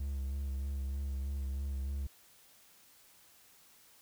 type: tone with vibrato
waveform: triangle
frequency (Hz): 68.4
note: C#2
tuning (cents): -23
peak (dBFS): -32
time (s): 0-2.07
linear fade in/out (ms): 5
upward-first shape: sine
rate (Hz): 3.2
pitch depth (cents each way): 36
effects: white hiss -62 dBFS RMS until 4.01 s